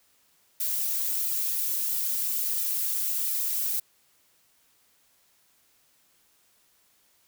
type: noise with flanger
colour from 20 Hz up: violet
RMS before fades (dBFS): -28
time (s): 0.6-3.8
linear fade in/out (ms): 5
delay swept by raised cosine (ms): 1.8 to 4.3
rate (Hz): 1.5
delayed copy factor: -0.85
effects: white hiss -65 dBFS RMS until 7.27 s